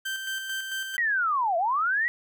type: tone with tremolo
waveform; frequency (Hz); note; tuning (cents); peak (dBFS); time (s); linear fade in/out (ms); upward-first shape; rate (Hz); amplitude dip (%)
30% pulse; 1560; G6; -9; -26; 0.05-0.97; 10; square; 4.5; 40
type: linear two-way sweep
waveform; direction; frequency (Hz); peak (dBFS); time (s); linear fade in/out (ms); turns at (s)
sine; down then up; 1960 to 648 to 1960; -22; 0.98-2.08; 0; 1.57
effects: none